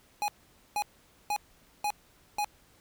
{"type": "tone bursts", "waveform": "square", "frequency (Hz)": 830.6, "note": "G#5", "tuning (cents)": 0, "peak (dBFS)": -28, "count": 5, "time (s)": [0.22, 2.445], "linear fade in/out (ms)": 0, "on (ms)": 61, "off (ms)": 480, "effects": ["pink hiss -62 dBFS RMS until 2.8 s"]}